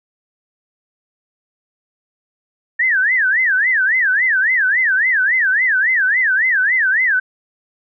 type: tone with vibrato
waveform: sine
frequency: 1760 Hz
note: A6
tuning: in tune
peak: -12 dBFS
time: 2.79-7.2 s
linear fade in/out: 10 ms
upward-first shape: sine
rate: 3.6 Hz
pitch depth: 280 cents each way
effects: none